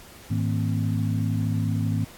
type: harmonic tone with a mistuned harmonic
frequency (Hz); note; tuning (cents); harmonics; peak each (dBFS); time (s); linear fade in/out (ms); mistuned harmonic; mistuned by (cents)
53; G#1; +36; 2 / 3 / 4 / 5; -24 / -28 / -30 / -32; 0.3-2.05; 10; 4; +140
effects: pink hiss -47 dBFS RMS until 2.17 s + AAC 64 kbps